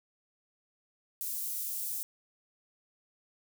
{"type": "high-pass noise", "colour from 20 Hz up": "white", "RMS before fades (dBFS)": -36, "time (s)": [1.21, 2.03], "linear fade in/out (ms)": 0, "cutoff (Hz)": 9200, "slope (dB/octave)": 12, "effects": []}